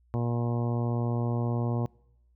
harmonic tone, 119 Hz, A#2, 36 cents sharp, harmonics 1 / 2 / 3 / 4 / 5 / 6 / 7 / 8 / 9, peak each -27 / -33 / -37 / -39 / -41 / -43 / -44 / -45 / -46 dBFS, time 0.14-1.86 s, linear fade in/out 0 ms, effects noise-tail reverb RT60 0.8 s tail -25 dB re dry + added 60 Hz sine -61 dBFS peak until 2.35 s

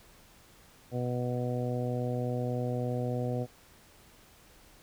harmonic tone, 123.47 Hz, B2, in tune, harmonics 1 / 2 / 3 / 4 / 5 / 6, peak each -32 / -36 / -41 / -36 / -40 / -43 dBFS, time 0.91-3.47 s, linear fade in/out 50 ms, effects pink hiss -58 dBFS RMS until 4.82 s

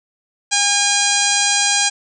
harmonic tone with a mistuned harmonic, 811 Hz, G#5, 41 cents flat, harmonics 1 / 2 / 3 / 4 / 5 / 6 / 7 / 8 / 9 / 10, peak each -23 / -23 / -23 / -23 / -23 / -23 / -23 / -23 / -23 / -23 dBFS, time 0.51-1.9 s, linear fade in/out 20 ms, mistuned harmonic 7, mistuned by +22 cents, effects none

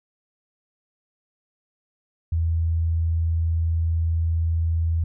sine tone with vibrato, 82.41 Hz, E2, in tune, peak -19 dBFS, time 2.32-5.04 s, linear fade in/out 5 ms, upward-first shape sine, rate 20 Hz, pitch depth 32 cents each way, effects none

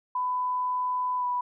sine tone with pitch glide, 1000 to 986.2 Hz, B5 to B5, +21 to -3 cents, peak -25 dBFS, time 0.15-1.41 s, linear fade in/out 5 ms, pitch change -24 cents, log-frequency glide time 1.17-1.26 s, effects none

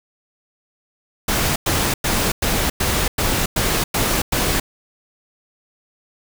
pink noise bursts, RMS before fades -19 dBFS, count 9, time 1.28-4.6 s, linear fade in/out 5 ms, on 280 ms, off 100 ms, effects none

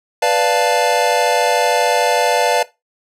square chord, B half-diminished seventh, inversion none, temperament equal, 493.9 / 587.3 / 698.5 / 880 Hz, B4 / D5 / F5 / A5, 0 / 0 / 0 / 0 cents, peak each -19 dBFS, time 0.22-2.63 s, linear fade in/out 5 ms, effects noise-tail reverb RT60 0.2 s tail -17 dB re dry + low-pass 11000 Hz 12 dB/octave

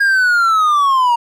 triangle linear sweep, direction down, 1635 to 932.3 Hz, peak -8 dBFS, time 0-1.16 s, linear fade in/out 10 ms, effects none

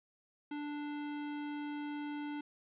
square tone, 293.7 Hz, D4, in tune, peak -39 dBFS, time 0.51-2.41 s, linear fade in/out 5 ms, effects resampled to 8000 Hz + 12-bit

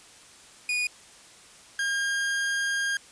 40% pulse tone pair in turn, 2460 / 1613.9 Hz, D#7 / G6, -20 / +50 cents, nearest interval perfect fifth, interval 730 cents, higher first, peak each -24 dBFS, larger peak neither, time 0.69-0.87 / 1.79-2.97 s, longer second, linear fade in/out 2 ms, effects white hiss -51 dBFS RMS until 3.11 s + resampled to 22050 Hz

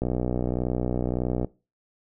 click train, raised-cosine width 2 ms, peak -13 dBFS, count 89, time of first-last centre 0.02-1.446 s, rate 61.7 Hz, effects noise-tail reverb RT60 0.3 s tail -21 dB re dry

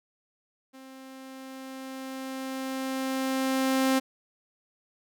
sawtooth tone with level ramp, 264.3 Hz, C4, 18 cents sharp, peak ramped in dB -42 to -17 dBFS, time 0.73-4 s, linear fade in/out 20 ms, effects none

